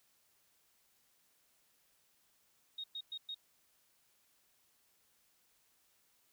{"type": "tone bursts", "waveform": "sine", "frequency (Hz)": 3738, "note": "A#7", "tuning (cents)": 4, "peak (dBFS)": -40, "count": 4, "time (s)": [2.78, 3.346], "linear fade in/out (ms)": 5, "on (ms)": 59, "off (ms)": 110, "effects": ["white hiss -73 dBFS RMS until 6.32 s"]}